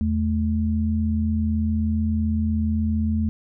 sine tone pair together, 81.6 / 217.5 Hz, E2 / A3, -17 / -20 cents, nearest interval octave + perfect fourth, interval 1697 cents, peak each -22 dBFS, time 0.01-3.29 s, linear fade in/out 0 ms, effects none

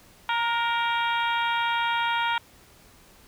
harmonic tone with a mistuned harmonic, 466.2 Hz, A#4, in tune, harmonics 2 / 3 / 4 / 5 / 6 / 7 / 8, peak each -25 / -29 / -34 / -33 / -37 / -34 / -39 dBFS, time 0.29-2.38 s, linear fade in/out 2 ms, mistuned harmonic 3, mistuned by +26 cents, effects pink hiss -54 dBFS RMS until 3.27 s

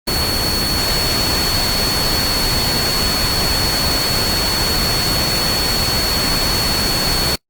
sine tone in noise, 4400 Hz, C#8, 14 cents flat, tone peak -18 dBFS, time 0.07-7.36 s, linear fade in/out 10 ms, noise pink, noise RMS -19 dBFS, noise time 0.07-7.36 s, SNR -2 dB, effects noise-tail reverb RT60 0.1 s tail -25 dB re dry + Opus 24 kbps

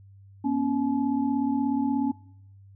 sine tone cluster, 239.5 / 276.2 / 856 Hz, A#3 / C#4 / A5, +47 / -6 / -48 cents, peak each -28 / -24 / -33 dBFS, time 0.44-2.12 s, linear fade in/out 10 ms, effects noise-tail reverb RT60 0.7 s tail -21 dB re dry + added 98 Hz sine -48 dBFS peak until 2.75 s

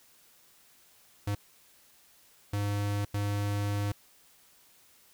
square tone bursts at uneven times, 102.1 Hz, G#2, 29 cents flat, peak -29 dBFS, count 3, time 1.27-1.35 / 2.53-3.05 / 3.14-3.92 s, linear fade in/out 5 ms, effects white hiss -61 dBFS RMS until 5.13 s

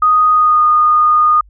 sine tone with pitch glide, 1244 to 1226.9 Hz, D#6 to D#6, -1 to -25 cents, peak -7 dBFS, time 0.02-1.41 s, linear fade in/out 5 ms, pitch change -24 cents, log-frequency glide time 0.32-0.63 s, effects added 50 Hz sine -41 dBFS peak until 1.49 s

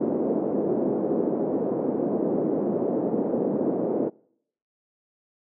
white band-pass noise, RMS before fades -25 dBFS, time 0-4.1 s, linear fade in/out 20 ms, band 200 to 490 Hz, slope 24 dB/octave, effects noise-tail reverb RT60 0.7 s tail -26 dB re dry

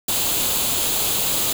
white noise with comb filter, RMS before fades -21 dBFS, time 0.08-1.53 s, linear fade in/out 5 ms, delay 0.27 ms, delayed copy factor +0.55, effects none

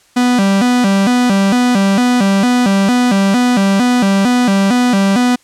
45% pulse tone with vibrato, 220 Hz, A3, in tune, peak -9 dBFS, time 0.16-5.36 s, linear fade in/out 10 ms, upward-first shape square, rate 2.2 Hz, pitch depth 200 cents each way, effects white hiss -50 dBFS RMS until 5.43 s + low-pass 9000 Hz 12 dB/octave

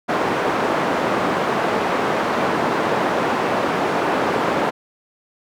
white band-pass noise, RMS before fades -20 dBFS, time 0.08-4.71 s, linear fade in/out 20 ms, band 200 to 980 Hz, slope 12 dB/octave, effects none

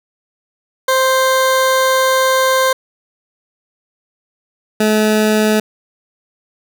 20% pulse tone pair in turn, 523.3 / 214.9 Hz, C5 / A3, 0 / -41 cents, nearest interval octave + minor third, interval 1541 cents, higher first, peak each -6 dBFS, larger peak neither, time 0.88-2.73 / 4.8-5.6 s, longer first, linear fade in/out 5 ms, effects none

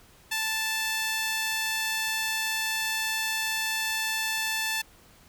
sawtooth tone with high-pass filter, 879 Hz, A5, 2 cents flat, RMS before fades -29 dBFS, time 0.31-4.82 s, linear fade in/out 10 ms, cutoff 1900 Hz, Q 0.97, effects pink hiss -56 dBFS RMS until 5.28 s

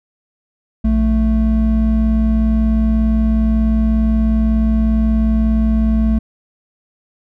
triangle tone pair together, 58.38 / 220.4 Hz, A#1 / A3, +3 / +3 cents, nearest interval octave + major seventh, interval 2300 cents, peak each -12 dBFS, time 0.84-6.19 s, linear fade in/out 10 ms, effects none

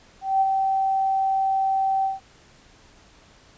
sine tone with ADSR envelope, 773 Hz, G5, 24 cents flat, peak -15 dBFS, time 0.21-2.2 s, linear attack 200 ms, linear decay 34 ms, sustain -4 dB, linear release 160 ms, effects pink hiss -53 dBFS RMS until 3.57 s + resampled to 16000 Hz

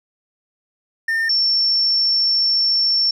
triangle / sine tone pair in turn, 1811 / 5427 Hz, A6 / E8, +49 / +49 cents, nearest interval octave + perfect fifth, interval 1900 cents, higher second, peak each -15 / -14 dBFS, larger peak second, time 1.08-1.29 / 1.29-3.11 s, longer second, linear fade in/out 5 ms, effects none

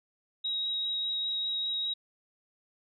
sine tone with vibrato, 3811 Hz, A#7, 38 cents sharp, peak -29 dBFS, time 0.44-1.94 s, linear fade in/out 10 ms, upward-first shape triangle, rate 5 Hz, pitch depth 11 cents each way, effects none

